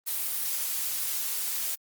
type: noise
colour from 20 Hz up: blue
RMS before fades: -30 dBFS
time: 0.06-1.76 s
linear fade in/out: 20 ms
effects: Opus 32 kbps